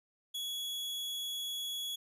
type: tone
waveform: 40% pulse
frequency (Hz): 3364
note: G#7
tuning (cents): +22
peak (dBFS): -35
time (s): 0.34-1.96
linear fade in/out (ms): 10
effects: none